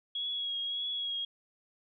sine tone with vibrato, 3322 Hz, G#7, in tune, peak -32 dBFS, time 0.15-1.25 s, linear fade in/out 5 ms, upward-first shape triangle, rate 1.7 Hz, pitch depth 31 cents each way, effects none

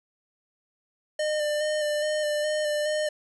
square tone with vibrato, 603 Hz, D5, 46 cents sharp, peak -25 dBFS, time 1.19-3.09 s, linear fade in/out 5 ms, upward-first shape square, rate 2.4 Hz, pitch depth 19 cents each way, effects resampled to 24000 Hz + 11-bit

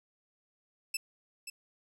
15% pulse tone with echo, 2637 Hz, E7, in tune, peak -24 dBFS, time 0.94-0.97 s, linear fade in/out 5 ms, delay 530 ms, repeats 1, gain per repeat -9 dB, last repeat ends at 1.5 s, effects none

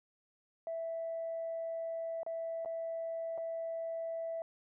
sine tone with dropouts, 659.3 Hz, E5, in tune, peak -35 dBFS, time 0.67-4.42 s, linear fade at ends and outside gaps 1 ms, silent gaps 2.232-2.264 / 2.649-2.658 / 3.377-3.381 s, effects tanh soft clip ceiling -31 dBFS

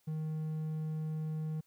triangle tone, 156.3 Hz, D#3, 8 cents sharp, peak -32 dBFS, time 0.07-1.61 s, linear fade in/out 10 ms, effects white hiss -73 dBFS RMS until 1.66 s

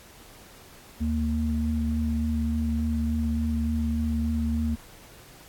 sine tone pair together, 75.52 / 230 Hz, D2 / A#3, +49 / -23 cents, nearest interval octave + perfect fifth, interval 1928 cents, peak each -26 dBFS, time 1-4.76 s, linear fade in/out 20 ms, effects pink hiss -50 dBFS RMS until 5.48 s + AAC 64 kbps

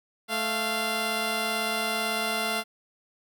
10% pulse tone pair together, 218 / 692 Hz, A3 / F5, -16 / -16 cents, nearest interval octave + minor sixth, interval 2000 cents, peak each -23 / -19 dBFS, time 0.28-2.64 s, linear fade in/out 50 ms, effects none

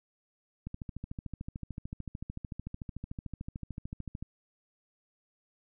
click train, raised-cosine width 5 ms, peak -26 dBFS, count 49, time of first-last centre 0.67-4.226 s, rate 13.5 Hz, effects none

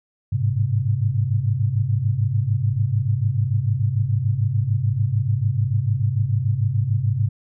sine tone cluster, 101.2 / 108 / 132.1 Hz, G#2 / A2 / C3, -44 / -32 / +17 cents, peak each -22 dBFS, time 0.32-7.29 s, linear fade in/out 10 ms, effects none

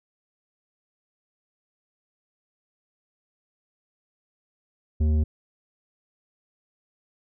sine tone with tanh clipping, 77 Hz, D#2, 17 cents flat, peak -20 dBFS, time 5-5.24 s, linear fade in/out 10 ms, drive 10 dB, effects none

